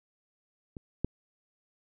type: clicks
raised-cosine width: 3 ms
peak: -28 / -15 dBFS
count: 2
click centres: 0.768 / 1.046 s
effects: none